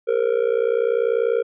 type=tone with amplitude modulation; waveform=triangle; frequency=465.5 Hz; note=A#4; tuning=2 cents flat; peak=-11 dBFS; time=0.07-1.43 s; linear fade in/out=20 ms; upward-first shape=sine; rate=60.2 Hz; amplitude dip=95%; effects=resampled to 8000 Hz